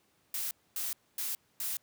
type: noise bursts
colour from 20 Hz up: blue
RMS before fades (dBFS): -35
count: 4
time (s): 0.34-1.77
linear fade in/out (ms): 2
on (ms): 170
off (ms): 250
effects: pink hiss -70 dBFS RMS until 1.82 s + high-pass 100 Hz 12 dB/octave